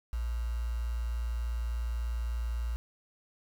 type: tone with quantisation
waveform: sine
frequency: 58.27 Hz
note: A#1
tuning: in tune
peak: -30 dBFS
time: 0.13-2.76 s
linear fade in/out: 0 ms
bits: 8
effects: none